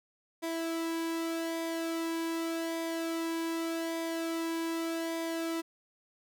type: tone with flanger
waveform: sawtooth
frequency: 329.6 Hz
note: E4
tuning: in tune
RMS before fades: -34 dBFS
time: 0.42-5.62 s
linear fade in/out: 20 ms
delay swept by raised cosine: 0.71 to 1.45 ms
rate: 0.84 Hz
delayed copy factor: -0.5
effects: none